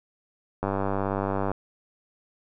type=click train; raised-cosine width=1 ms; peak=-13 dBFS; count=88; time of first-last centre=0.63-1.516 s; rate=98.2 Hz; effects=none